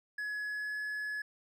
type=tone with pitch glide; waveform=triangle; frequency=1690 to 1699.8 Hz; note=G#6 to G#6; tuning=+30 to +40 cents; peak=-33 dBFS; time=0.18-1.22 s; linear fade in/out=5 ms; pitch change=+10 cents; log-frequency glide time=0.46-0.78 s; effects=none